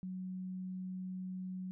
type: tone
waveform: sine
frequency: 185.3 Hz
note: F#3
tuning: 3 cents sharp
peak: -39 dBFS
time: 0.03-1.71 s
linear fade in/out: 0 ms
effects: none